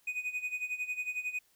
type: tone with tremolo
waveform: triangle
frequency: 2489 Hz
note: D#7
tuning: in tune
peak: -29 dBFS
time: 0.07-1.39 s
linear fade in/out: 5 ms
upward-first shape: sine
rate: 11 Hz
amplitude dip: 80%
effects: white hiss -69 dBFS RMS until 1.55 s